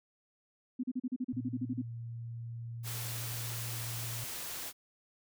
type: tone bursts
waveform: sine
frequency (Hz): 252.9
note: B3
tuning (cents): +41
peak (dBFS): -31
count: 13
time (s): 0.79-1.819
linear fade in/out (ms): 10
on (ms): 45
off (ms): 37
type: tone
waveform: sine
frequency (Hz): 116.54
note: A#2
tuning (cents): 0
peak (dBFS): -39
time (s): 1.33-4.24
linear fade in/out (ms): 0
type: noise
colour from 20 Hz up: white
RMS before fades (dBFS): -41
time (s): 2.83-4.73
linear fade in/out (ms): 50
effects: none